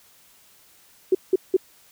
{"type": "tone bursts", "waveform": "sine", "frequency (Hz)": 374.5, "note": "F#4", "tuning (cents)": 21, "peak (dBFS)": -13, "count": 3, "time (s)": [1.12, 1.567], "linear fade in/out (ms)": 5, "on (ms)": 29, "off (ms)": 180, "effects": ["white hiss -55 dBFS RMS until 1.91 s"]}